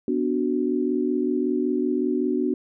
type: chord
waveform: sine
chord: B minor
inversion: none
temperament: equal with one note detuned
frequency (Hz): 248.4 / 293.7 / 370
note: B3 / D4 / F#4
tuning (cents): +10 / 0 / 0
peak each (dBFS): -25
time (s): 0.08-2.54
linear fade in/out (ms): 2
effects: none